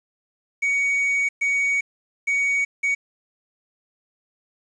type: tone bursts at uneven times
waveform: triangle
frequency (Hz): 2244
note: C#7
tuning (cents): +21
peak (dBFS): -17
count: 4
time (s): 0.62-1.29 / 1.41-1.81 / 2.27-2.65 / 2.83-2.95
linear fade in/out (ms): 10
effects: resampled to 22050 Hz + 8-bit